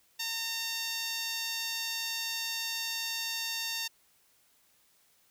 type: tone with band-pass filter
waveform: 10% pulse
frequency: 913 Hz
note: A#5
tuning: 36 cents flat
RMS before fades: -35 dBFS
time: 0.19-3.88 s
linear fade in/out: 10 ms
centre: 7200 Hz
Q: 0.52
effects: white hiss -67 dBFS RMS until 5.3 s